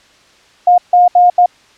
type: tone bursts at uneven times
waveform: sine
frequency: 713 Hz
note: F5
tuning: 36 cents sharp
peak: -4 dBFS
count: 4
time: 0.67-0.78 / 0.93-1.08 / 1.15-1.3 / 1.38-1.46 s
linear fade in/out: 5 ms
effects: white hiss -47 dBFS RMS until 1.77 s + low-pass 5000 Hz 12 dB/octave